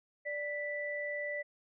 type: tone pair together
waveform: sine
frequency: 587.3 / 1975.5 Hz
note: D5 / B6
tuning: 0 / 0 cents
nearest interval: octave + major sixth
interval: 2100 cents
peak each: -38 / -37 dBFS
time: 0.25-1.43 s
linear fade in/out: 20 ms
effects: none